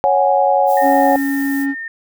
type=chord; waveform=sine; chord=C# suspended fourth; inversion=none; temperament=equal; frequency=554.4 / 740 / 830.6 Hz; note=C#5 / F#5 / G#5; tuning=0 / 0 / 0 cents; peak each=-15 dBFS; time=0.04-1.16 s; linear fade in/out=0 ms
type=noise; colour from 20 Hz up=violet; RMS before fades=-32 dBFS; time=0.66-1.67 s; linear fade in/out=50 ms
type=tone with pitch glide; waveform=sine; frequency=1834 to 1820.3 Hz; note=A#6 to A#6; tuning=-29 to -42 cents; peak=-24 dBFS; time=0.77-1.88 s; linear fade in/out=2 ms; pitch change=-13 cents; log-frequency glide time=0.98-1.08 s
type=tone; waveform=triangle; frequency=277.2 Hz; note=C#4; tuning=in tune; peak=-14 dBFS; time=0.81-1.75 s; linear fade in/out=50 ms
effects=none